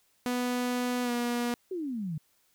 sawtooth tone with pitch glide, 246.9 to 240.3 Hz, B3 to B3, 0 to -47 cents, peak -24 dBFS, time 0.26-1.54 s, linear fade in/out 0 ms, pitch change -47 cents, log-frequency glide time 1.03-1.11 s
sine exponential sweep, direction down, 390 to 146.83 Hz, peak -31 dBFS, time 1.71-2.18 s, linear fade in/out 5 ms
effects white hiss -69 dBFS RMS until 2.54 s

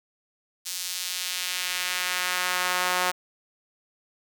sawtooth tone with high-pass filter sweep, 181.1 Hz, F#3, 37 cents flat, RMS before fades -28 dBFS, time 0.65-3.12 s, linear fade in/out 20 ms, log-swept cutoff 5200 to 860 Hz, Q 0.97, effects none

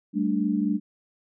sine chord, G suspended second, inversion none, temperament equal, 196 / 220 / 293.7 Hz, G3 / A3 / D4, 0 / 0 / 0 cents, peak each -26 dBFS, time 0.13-0.8 s, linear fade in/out 50 ms, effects none

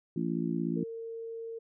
harmonic tone, 56.9 Hz, A#1, 41 cents flat, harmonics 3 / 4 / 5 / 6, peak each -33 / -34 / -35 / -36 dBFS, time 0.16-0.84 s, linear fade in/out 5 ms
sine tone, 456 Hz, A#4, 38 cents flat, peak -37 dBFS, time 0.76-1.59 s, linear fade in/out 10 ms
effects none

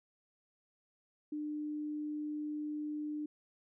sine tone, 300 Hz, D4, 37 cents sharp, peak -36 dBFS, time 1.32-3.26 s, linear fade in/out 5 ms, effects none

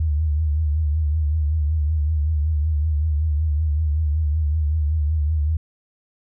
sine tone with vibrato, 76.4 Hz, D#2, 31 cents flat, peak -17 dBFS, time 0-5.57 s, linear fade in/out 5 ms, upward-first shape triangle, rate 5.3 Hz, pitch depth 100 cents each way, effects none

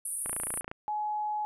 pink band-pass noise, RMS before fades -35 dBFS, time 0.05-0.61 s, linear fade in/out 5 ms, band 9200 to 11000 Hz, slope 96 dB/octave
click train, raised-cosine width 0.5 ms, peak -22 dBFS, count 14, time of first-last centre 0.26-0.715 s, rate 28.6 Hz
sine tone, 845 Hz, G#5, 30 cents sharp, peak -29 dBFS, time 0.88-1.45 s, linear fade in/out 0 ms
effects none

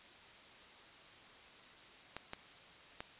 clicks, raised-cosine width 0.3 ms, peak -26 dBFS, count 3, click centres 2.166 / 2.334 / 3.005 s, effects white hiss -57 dBFS RMS until 3.19 s + resampled to 8000 Hz

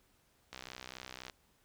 click train, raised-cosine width 0.2 ms, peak -27 dBFS, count 50, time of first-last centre 0.53-1.298 s, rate 63.8 Hz, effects pink hiss -71 dBFS RMS until 1.64 s

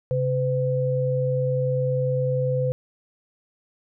sine tone pair together, 134.29 / 507 Hz, C3 / B4, +45 / +45 cents, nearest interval octave + major seventh, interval 2300 cents, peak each -23 dBFS, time 0.11-2.72 s, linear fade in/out 0 ms, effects none

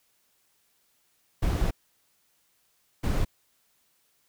brown noise bursts at uneven times, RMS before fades -25 dBFS, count 2, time 1.42-1.71 / 3.03-3.25 s, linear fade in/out 10 ms, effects white hiss -69 dBFS RMS until 4.28 s

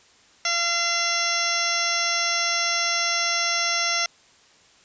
harmonic tone with a mistuned harmonic, 685 Hz, F5, 34 cents flat, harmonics 1 / 2 / 3 / 4 / 5 / 6 / 7 / 8 / 9, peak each -32 / -29 / -27 / -32 / -32 / -33 / -38 / -27 / -28 dBFS, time 0.45-4.06 s, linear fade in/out 2 ms, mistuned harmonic 5, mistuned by -16 cents, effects white hiss -55 dBFS RMS until 4.84 s + resampled to 16000 Hz

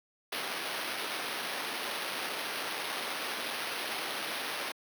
violet noise with sample-and-hold, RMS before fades -36 dBFS, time 0.32-4.72 s, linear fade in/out 5 ms, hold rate 7350 Hz, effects high-pass 300 Hz 12 dB/octave

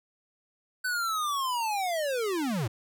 square linear sweep, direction down, 1521 to 98 Hz, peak -28 dBFS, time 0.84-2.68 s, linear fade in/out 10 ms, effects none

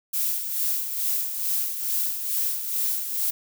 violet noise with tremolo, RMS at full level -24 dBFS, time 0.13-3.31 s, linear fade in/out 10 ms, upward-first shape sine, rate 2.3 Hz, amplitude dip 55%, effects none

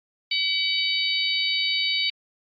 harmonic tone with a mistuned harmonic, 760 Hz, F#5, 46 cents sharp, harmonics 3 / 4 / 5 / 6, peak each -27 / -27 / -27 / -27 dBFS, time 0.31-2.1 s, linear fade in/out 5 ms, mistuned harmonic 4, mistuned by -26 cents, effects AAC 32 kbps

